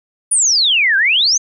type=exponential two-way sweep; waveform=sine; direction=down then up; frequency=9960 to 1527 to 6580 Hz; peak=-10 dBFS; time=0.31-1.38 s; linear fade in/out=10 ms; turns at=0.97 s; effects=none